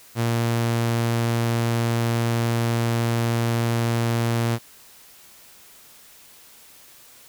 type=tone; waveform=sawtooth; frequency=116.54 Hz; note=A#2; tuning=in tune; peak=-16 dBFS; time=0.15-4.59 s; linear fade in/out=50 ms; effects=white hiss -49 dBFS RMS until 7.28 s